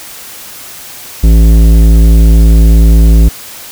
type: tone with tanh clipping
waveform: triangle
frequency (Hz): 55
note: A1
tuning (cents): 0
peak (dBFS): -3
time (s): 1.23-3.29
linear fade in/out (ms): 10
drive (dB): 18
effects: white hiss -28 dBFS RMS until 3.71 s